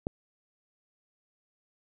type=click; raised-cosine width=2 ms; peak=-17 dBFS; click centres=0.069 s; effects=none